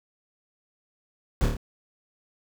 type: noise with echo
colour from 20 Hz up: brown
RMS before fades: -21 dBFS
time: 1.41-1.46 s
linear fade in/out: 0 ms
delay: 27 ms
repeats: 4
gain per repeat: -3 dB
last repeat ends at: 1.568 s
effects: none